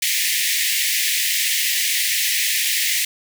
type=high-pass noise; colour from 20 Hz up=pink; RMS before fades=-20 dBFS; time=0.02-3.05 s; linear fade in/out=5 ms; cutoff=1800 Hz; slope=96 dB/octave; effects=none